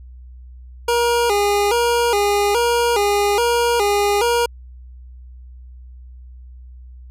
25% pulse tone with vibrato, 440 Hz, A4, in tune, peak -11 dBFS, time 0.88-4.46 s, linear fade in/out 5 ms, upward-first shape square, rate 1.2 Hz, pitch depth 130 cents each way, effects added 62 Hz sine -36 dBFS peak until 7.1 s + resampled to 32000 Hz

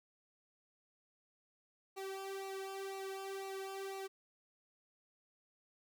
sawtooth tone with flanger, 387.7 Hz, G4, 19 cents flat, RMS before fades -44 dBFS, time 1.96-4.08 s, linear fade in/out 20 ms, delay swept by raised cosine 0.59 to 2.09 ms, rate 2 Hz, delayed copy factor -0.85, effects none

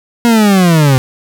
40% pulse linear sweep, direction down, 239.2 to 126.3 Hz, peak -5 dBFS, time 0.25-0.98 s, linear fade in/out 0 ms, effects none

